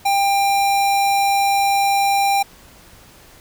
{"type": "tone", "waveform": "square", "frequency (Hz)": 795, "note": "G5", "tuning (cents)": 24, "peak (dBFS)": -15, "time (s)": [0.05, 2.43], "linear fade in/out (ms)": 10, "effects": ["pink hiss -46 dBFS RMS until 3.4 s"]}